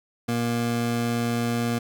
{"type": "tone pair together", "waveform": "25% pulse", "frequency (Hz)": [118.1, 236.2], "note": ["A#2", "A#3"], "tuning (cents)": [23, 23], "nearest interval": "octave", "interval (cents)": 1200, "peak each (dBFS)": [-23, -24], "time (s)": [0.28, 1.79], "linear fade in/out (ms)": 10, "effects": []}